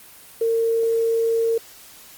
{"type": "tone with quantisation", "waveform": "sine", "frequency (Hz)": 456.3, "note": "A#4", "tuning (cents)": -37, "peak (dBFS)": -17, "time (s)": [0.41, 1.58], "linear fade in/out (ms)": 5, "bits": 7, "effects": ["white hiss -45 dBFS RMS until 2.17 s", "Opus 24 kbps"]}